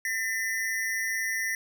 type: ring-modulated tone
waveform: square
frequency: 1909 Hz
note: A#6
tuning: 41 cents sharp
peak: -25 dBFS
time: 0.05-1.55 s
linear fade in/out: 2 ms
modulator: 103 Hz
effects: none